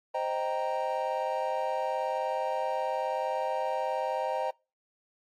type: chord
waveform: triangle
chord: C minor seventh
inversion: none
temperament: equal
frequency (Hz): 523.3 / 622.3 / 784 / 932.3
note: C5 / Eb5 / G5 / Bb5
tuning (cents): 0 / 0 / 0 / 0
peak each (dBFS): -32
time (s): 0.14-4.51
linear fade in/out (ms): 10
effects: noise-tail reverb RT60 0.3 s tail -26 dB re dry + AAC 48 kbps